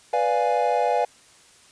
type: chord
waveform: triangle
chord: B diminished seventh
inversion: none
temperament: equal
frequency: 493.9 / 587.3 / 698.5 / 830.6 Hz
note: B4 / D5 / F5 / Ab5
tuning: 0 / 0 / 0 / 0 cents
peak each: -23 / -24 / -22 / -22 dBFS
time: 0.13-1.05 s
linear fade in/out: 5 ms
effects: white hiss -53 dBFS RMS until 1.71 s + resampled to 22050 Hz